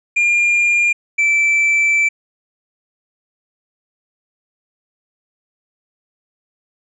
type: tone pair in turn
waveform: triangle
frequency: 2406 / 2327 Hz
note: D7 / D7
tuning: +41 / -17 cents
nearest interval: minor second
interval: 58 cents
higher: first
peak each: -10 dBFS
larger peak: neither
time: 0.16-0.93 / 1.18-2.09 s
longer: second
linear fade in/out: 10 ms
effects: resampled to 22050 Hz